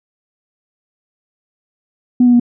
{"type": "tone with pitch steps", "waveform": "sine", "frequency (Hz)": [247.5, 244, 240.5], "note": ["B3", "B3", "B3"], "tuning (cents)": [4, -21, -46], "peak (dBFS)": -5, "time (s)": [2.2, 2.398], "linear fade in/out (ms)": 5, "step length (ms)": 66, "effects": ["tanh soft clip ceiling -2 dBFS"]}